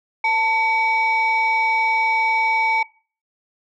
sine tone pair together, 889 / 2266 Hz, A5 / C#7, +18 / +37 cents, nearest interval octave + major third, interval 1619 cents, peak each -17 dBFS, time 0.24-2.83 s, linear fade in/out 5 ms, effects noise-tail reverb RT60 0.4 s tail -22 dB re dry + tanh soft clip ceiling -12 dBFS

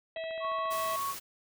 harmonic tone, 650 Hz, E5, 24 cents flat, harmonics 1 / 3 / 4 / 5 / 6, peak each -35 / -45 / -47 / -49 / -51 dBFS, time 0.16-0.96 s, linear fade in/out 2 ms
click train, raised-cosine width 0.5 ms, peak -36 dBFS, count 12, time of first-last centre 0.17-0.934 s, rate 14.4 Hz
sine tone, 1108.7 Hz, C#6, in tune, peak -31 dBFS, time 0.4-1.15 s, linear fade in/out 50 ms
white noise, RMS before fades -41 dBFS, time 0.7-1.2 s, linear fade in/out 20 ms
effects none

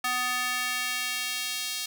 square tone with high-pass filter sweep, 249.6 Hz, B3, 19 cents sharp, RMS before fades -30 dBFS, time 0.04-1.86 s, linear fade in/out 5 ms, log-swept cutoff 1200 to 3800 Hz, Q 1.2, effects 9-bit

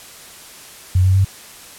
sine tone with pitch steps, 91.7 / 94.06 / 96.48 Hz, F#2 / F#2 / G2, -15 / +29 / -27 cents, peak -10 dBFS, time 0.95-1.247 s, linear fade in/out 5 ms, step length 99 ms, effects white hiss -39 dBFS RMS until 1.78 s + low-pass 12000 Hz 12 dB/octave

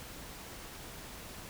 silence, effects pink hiss -47 dBFS RMS until 1.49 s

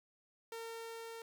sawtooth tone with level ramp, 456.6 Hz, A#4, 36 cents flat, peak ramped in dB -39 to -42 dBFS, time 0.52-1.22 s, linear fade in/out 2 ms, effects 13-bit

